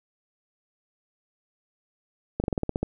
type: slowing click train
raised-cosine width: 2 ms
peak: -12 dBFS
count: 9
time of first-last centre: 2.4-2.83 s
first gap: 39 ms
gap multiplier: 1.09
effects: none